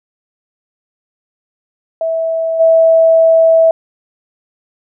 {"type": "tone with level steps", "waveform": "sine", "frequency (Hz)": 653, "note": "E5", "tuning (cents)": -17, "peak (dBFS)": [-13, -5], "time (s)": [2.01, 3.71], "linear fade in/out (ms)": 2, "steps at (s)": 2.59, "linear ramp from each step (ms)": 20, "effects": []}